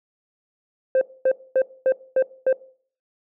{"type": "tone bursts", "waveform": "sine", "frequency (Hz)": 523, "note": "C5", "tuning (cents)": -1, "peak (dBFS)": -12, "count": 6, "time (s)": [0.95, 2.528], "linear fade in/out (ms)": 2, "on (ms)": 63, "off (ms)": 240, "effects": ["noise-tail reverb RT60 0.5 s tail -21 dB re dry", "tanh soft clip ceiling -14 dBFS"]}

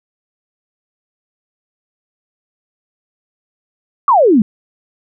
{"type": "exponential sweep", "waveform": "sine", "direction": "down", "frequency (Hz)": [1200, 196], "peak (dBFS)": -6, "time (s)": [4.08, 4.42], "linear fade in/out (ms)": 2, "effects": []}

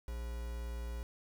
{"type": "tone with quantisation", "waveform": "triangle", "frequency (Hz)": 58.9, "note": "A#1", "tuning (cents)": 19, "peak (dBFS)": -36, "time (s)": [0.08, 1.03], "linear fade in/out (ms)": 0, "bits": 8, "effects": []}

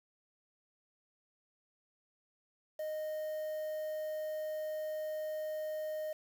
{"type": "tone with quantisation", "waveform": "triangle", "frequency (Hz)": 618, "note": "D#5", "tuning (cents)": -12, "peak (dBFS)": -34, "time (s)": [2.79, 6.13], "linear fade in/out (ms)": 5, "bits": 9, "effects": []}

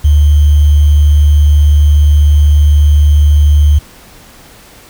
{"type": "tone with sample-and-hold", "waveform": "sine", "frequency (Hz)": 74, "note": "D2", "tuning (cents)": 14, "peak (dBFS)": -3, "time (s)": [0.04, 3.79], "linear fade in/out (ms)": 10, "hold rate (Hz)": 3150, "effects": ["pink hiss -38 dBFS RMS until 4.89 s"]}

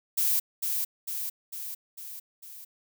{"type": "noise with echo", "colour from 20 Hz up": "violet", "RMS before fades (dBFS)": -25, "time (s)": [0.17, 0.4], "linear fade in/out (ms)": 10, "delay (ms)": 450, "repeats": 5, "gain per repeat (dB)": -4, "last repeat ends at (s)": 2.65, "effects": []}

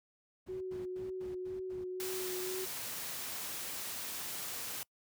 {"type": "noise bursts", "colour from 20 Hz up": "brown", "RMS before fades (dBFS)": -49, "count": 6, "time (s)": [0.46, 1.845], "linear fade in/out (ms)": 10, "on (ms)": 150, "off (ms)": 97}
{"type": "tone with vibrato", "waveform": "sine", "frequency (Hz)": 370, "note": "F#4", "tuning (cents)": 0, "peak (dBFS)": -37, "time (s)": [0.48, 2.66], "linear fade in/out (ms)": 20, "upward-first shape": "sine", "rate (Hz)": 2, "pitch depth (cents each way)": 18}
{"type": "noise", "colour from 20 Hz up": "white", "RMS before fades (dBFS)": -41, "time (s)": [2, 4.83], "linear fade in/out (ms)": 0}
{"effects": ["noise-tail reverb RT60 0.1 s tail -26 dB re dry", "high-pass 80 Hz 12 dB/octave"]}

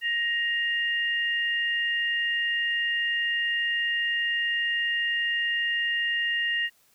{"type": "tone pair together", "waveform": "sine", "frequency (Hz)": [1876, 2811], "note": ["A#6", "F7"], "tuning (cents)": [11, 11], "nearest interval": "perfect fifth", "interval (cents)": 700, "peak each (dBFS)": [-25, -29], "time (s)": [0.01, 6.7], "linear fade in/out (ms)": 50, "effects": ["white hiss -63 dBFS RMS until 6.94 s"]}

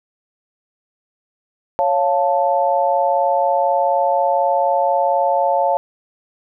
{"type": "chord", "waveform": "sine", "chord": "Db augmented", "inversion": "none", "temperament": "equal", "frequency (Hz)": [554.4, 698.5, 880], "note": ["Db5", "F5", "A5"], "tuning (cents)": [0, 0, 0], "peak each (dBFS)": -18, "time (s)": [1.79, 5.77], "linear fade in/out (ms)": 0, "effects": []}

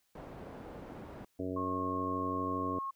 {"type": "low-pass noise", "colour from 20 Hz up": "white", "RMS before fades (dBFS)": -47, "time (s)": [0.15, 1.25], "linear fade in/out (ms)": 5, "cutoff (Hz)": 610, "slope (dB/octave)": 12}
{"type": "harmonic tone", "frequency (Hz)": 92.5, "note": "F#2", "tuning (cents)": 0, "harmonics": [1, 2, 3, 4, 5, 6, 7], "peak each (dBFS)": [-43, -46, -37, -43, -42, -47, -46], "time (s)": [1.39, 2.79], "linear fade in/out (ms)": 5}
{"type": "tone", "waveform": "sine", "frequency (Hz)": 1085, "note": "C#6", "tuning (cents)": -37, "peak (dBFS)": -35, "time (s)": [1.56, 2.91], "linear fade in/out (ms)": 10}
{"effects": ["white hiss -75 dBFS RMS until 2.95 s"]}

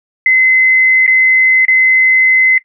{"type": "tone with dropouts", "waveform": "sine", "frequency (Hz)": 2048, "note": "C7", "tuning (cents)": -38, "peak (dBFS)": -5, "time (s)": [0.26, 2.58], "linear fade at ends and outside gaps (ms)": 2, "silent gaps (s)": [[1.065, 1.077], [1.652, 1.682]], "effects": ["noise-tail reverb RT60 0.1 s tail -18 dB re dry"]}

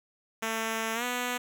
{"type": "tone with pitch glide", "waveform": "5% pulse", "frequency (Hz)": [223.6, 246.7], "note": ["A3", "B3"], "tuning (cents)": [28, -2], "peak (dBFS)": -18, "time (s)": [0.42, 1.38], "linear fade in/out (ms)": 10, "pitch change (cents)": 170, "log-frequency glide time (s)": [0.94, 1.04], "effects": []}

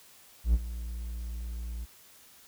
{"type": "tone with ADSR envelope", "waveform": "triangle", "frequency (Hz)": 58.1, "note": "A#1", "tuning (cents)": -5, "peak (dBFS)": -16, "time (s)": [0.44, 1.86], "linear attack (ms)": 99, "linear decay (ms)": 39, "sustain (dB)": -16, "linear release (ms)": 26, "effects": ["white hiss -56 dBFS RMS until 2.47 s"]}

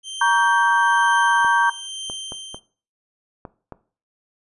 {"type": "tone with tremolo", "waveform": "sawtooth", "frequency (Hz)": 3136, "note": "G7", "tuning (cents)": 0, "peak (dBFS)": -25, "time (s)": [0.03, 2.6], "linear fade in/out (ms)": 50, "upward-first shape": "triangle", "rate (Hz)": 1.1, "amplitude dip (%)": 60}
{"type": "chord", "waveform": "sine", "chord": "G diminished", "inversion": "first", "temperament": "just", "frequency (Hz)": [940.8, 1128.9, 1568], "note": ["Bb5", "Db6", "G6"], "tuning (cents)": [16, 31, 0], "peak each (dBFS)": [-17, -21, -18], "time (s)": [0.21, 1.7], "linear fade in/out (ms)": 5}
{"type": "clicks", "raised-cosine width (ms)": 1, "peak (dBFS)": -20, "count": 6, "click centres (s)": [1.447, 2.099, 2.321, 2.545, 3.452, 3.723]}
{"effects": ["noise-tail reverb RT60 0.4 s tail -17 dB re dry", "resampled to 24000 Hz"]}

